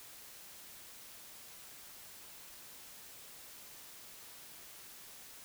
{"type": "silence", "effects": ["white hiss -53 dBFS RMS until 5.44 s"]}